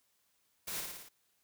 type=noise with echo; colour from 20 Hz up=white; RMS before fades=-40 dBFS; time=0.67-0.81 s; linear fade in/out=10 ms; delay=56 ms; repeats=5; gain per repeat=-3 dB; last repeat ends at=1.09 s; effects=white hiss -75 dBFS RMS until 1.43 s